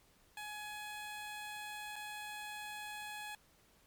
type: tone with dropouts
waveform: 15% pulse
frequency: 841 Hz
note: G#5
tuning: 22 cents sharp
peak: -37 dBFS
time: 0.37-3.35 s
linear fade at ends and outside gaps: 2 ms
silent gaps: 1.958-1.962 s
effects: pink hiss -68 dBFS RMS until 3.86 s + MP3 96 kbps